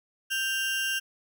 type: tone pair together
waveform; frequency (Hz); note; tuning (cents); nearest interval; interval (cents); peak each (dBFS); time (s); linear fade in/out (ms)
35% pulse; 1568 / 2791; G6 / F7; 0 / -2; minor seventh; 998; -28 / -28; 0.3-1; 20
effects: none